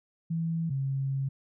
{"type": "tone pair in turn", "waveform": "sine", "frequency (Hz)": [164.81, 135.85], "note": ["E3", "C#3"], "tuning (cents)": [0, -35], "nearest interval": "minor third", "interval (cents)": 335, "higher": "first", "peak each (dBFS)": -27, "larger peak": "neither", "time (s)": [[0.3, 0.7], [0.7, 1.29]], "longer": "second", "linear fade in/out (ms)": 10, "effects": []}